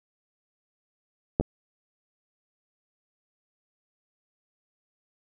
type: clicks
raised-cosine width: 2 ms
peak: -7 / -16 dBFS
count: 2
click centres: 1.399 / 1.41 s
effects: none

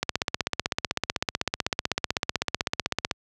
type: click train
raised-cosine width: 0.2 ms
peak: -6 dBFS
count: 50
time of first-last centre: 0.03-3.112 s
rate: 15.9 Hz
effects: high-pass 60 Hz 12 dB/octave

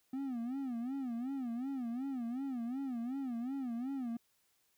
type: tone with vibrato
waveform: triangle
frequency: 252.7 Hz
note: B3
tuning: 40 cents sharp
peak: -34 dBFS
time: 0.13-4.17 s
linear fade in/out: 5 ms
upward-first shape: sine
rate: 2.7 Hz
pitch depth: 160 cents each way
effects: white hiss -75 dBFS RMS until 4.77 s

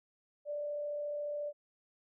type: tone with frequency modulation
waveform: sine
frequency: 587.3 Hz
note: D5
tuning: in tune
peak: -35 dBFS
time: 0.45-1.53 s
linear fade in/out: 50 ms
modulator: 34.2 Hz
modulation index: 0.23
effects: none

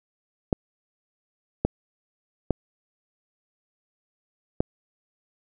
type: clicks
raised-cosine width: 2 ms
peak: -7 dBFS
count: 4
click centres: 0.528 / 1.65 / 2.507 / 4.605 s
effects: none

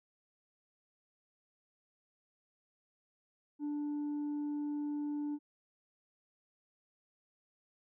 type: tone with tanh clipping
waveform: sine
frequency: 293.7 Hz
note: D4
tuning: in tune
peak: -35 dBFS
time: 3.59-5.39 s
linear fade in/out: 50 ms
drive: 2 dB
effects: none

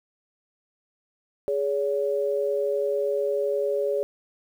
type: tone pair together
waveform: sine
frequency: 415.3 / 566.6 Hz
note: G#4 / C#5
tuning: 0 / +38 cents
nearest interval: perfect fourth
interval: 538 cents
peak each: -25 dBFS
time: 1.48-4.03 s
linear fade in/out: 0 ms
effects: 9-bit

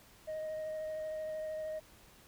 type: tone with vibrato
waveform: sine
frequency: 624 Hz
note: D#5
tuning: 5 cents sharp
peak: -34 dBFS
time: 0.27-1.8 s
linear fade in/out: 20 ms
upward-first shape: sine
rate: 13 Hz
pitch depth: 10 cents each way
effects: tanh soft clip ceiling -36 dBFS + pink hiss -60 dBFS RMS until 2.27 s

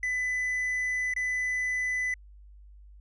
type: tone with dropouts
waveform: triangle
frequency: 2000 Hz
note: B6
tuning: 21 cents sharp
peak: -25 dBFS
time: 0.03-2.14 s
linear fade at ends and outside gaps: 2 ms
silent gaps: 1.138-1.163 s
effects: added 50 Hz sine -48 dBFS peak until 3 s + resampled to 24000 Hz

